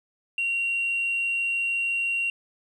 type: tone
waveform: sine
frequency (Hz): 2753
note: F7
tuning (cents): -25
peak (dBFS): -22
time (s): 0.38-2.3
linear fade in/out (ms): 2
effects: tanh soft clip ceiling -20 dBFS + 10-bit